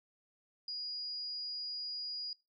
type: tone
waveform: sine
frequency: 4884 Hz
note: D#8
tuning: 33 cents flat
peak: -38 dBFS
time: 0.68-2.33 s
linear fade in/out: 2 ms
effects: noise-tail reverb RT60 0.3 s tail -23 dB re dry